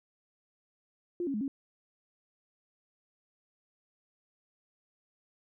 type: tone with pitch steps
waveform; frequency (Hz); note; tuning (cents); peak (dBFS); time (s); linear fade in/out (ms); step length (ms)
sine; 350 / 275.9 / 211.4 / 274; F4 / C#4 / G#3 / C#4; +4 / -8 / +31 / -20; -30; 1.2-1.48; 2; 70
effects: none